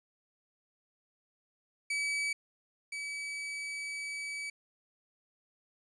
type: tone pair in turn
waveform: 40% pulse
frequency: 2288 / 2288 Hz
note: D7 / D7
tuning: -46 / -46 cents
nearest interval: unison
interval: 0 cents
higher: neither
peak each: -30 / -36 dBFS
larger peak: first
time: 1.9-2.33 / 2.92-4.5 s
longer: second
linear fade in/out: 5 ms
effects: resampled to 22050 Hz + 11-bit